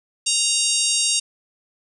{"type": "harmonic tone", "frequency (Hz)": 932.3, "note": "A#5", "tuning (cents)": 0, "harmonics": [3, 4, 5, 6, 7, 8, 9, 10], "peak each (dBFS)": [-26, -26, -26, -26, -26, -26, -26, -26], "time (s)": [0.26, 1.2], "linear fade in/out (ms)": 10, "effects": []}